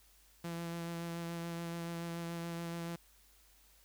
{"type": "tone with vibrato", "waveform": "sawtooth", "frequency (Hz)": 169, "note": "E3", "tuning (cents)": 43, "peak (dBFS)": -35, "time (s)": [0.44, 2.96], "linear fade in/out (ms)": 5, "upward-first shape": "sine", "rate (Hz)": 7, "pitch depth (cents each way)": 14, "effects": ["added 50 Hz sine -67 dBFS peak until 3.84 s", "white hiss -66 dBFS RMS until 3.84 s"]}